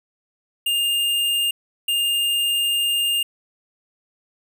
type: tone bursts at uneven times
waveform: square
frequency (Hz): 2814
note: F7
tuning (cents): +12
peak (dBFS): -19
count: 2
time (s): 0.66-1.51 / 1.88-3.23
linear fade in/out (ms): 5
effects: none